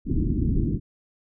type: low-pass noise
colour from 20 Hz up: pink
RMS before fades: -23 dBFS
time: 0.05-0.8 s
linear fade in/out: 50 ms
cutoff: 340 Hz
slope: 48 dB/octave
effects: none